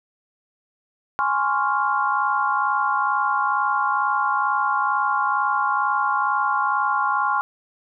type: chord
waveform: sine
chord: Db major seventh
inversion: second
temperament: equal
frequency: 830.6 / 1046.5 / 1108.7 / 1396.9 Hz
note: Ab5 / C6 / Db6 / F6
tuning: 0 / 0 / 0 / 0 cents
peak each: -24 dBFS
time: 1.19-7.41 s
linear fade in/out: 0 ms
effects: none